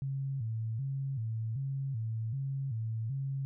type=tone with vibrato; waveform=sine; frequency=123.47 Hz; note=B2; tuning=in tune; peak=-32 dBFS; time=0.02-3.45 s; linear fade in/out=0 ms; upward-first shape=square; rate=1.3 Hz; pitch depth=170 cents each way; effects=none